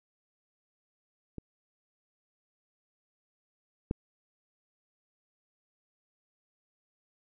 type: clicks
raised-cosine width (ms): 3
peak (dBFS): -26 / -16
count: 2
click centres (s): 1.383 / 3.911
effects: none